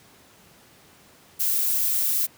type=noise; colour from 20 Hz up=violet; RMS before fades=-23 dBFS; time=1.39-2.27 s; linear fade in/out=20 ms; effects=pink hiss -53 dBFS RMS until 2.37 s + high-pass 100 Hz 12 dB/octave